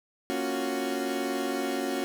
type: chord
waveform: 30% pulse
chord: Gb major seventh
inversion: first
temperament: equal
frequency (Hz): 233.1 / 277.2 / 349.2 / 370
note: Bb3 / Db4 / F4 / Gb4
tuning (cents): 0 / 0 / 0 / 0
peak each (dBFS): -34 / -29 / -34 / -30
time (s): 0.3-2.04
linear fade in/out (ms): 0
effects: none